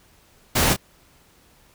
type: noise with echo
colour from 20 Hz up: pink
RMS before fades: -19 dBFS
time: 0.55-0.74 s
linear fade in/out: 10 ms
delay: 26 ms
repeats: 1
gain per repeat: -8 dB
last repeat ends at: 0.766 s
effects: pink hiss -56 dBFS RMS until 1.74 s